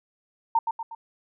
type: tone with echo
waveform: sine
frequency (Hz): 913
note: A#5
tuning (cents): -36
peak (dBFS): -17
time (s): 0.55-0.59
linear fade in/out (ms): 5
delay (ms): 120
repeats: 3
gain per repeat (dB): -6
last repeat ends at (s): 0.95
effects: none